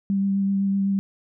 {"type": "tone with vibrato", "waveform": "sine", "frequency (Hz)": 196.5, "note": "G3", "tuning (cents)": 4, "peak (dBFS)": -19, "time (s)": [0.1, 0.99], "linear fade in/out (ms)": 0, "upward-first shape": "sine", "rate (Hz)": 7.9, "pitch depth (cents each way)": 13, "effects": []}